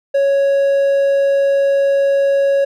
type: tone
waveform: triangle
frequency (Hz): 554.4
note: C#5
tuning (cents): 0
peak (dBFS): -9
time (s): 0.14-2.65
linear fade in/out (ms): 10
effects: none